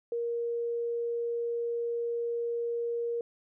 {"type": "tone", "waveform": "sine", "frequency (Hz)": 470, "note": "A#4", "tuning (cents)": 14, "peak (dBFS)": -29, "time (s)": [0.12, 3.21], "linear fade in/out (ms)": 2, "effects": []}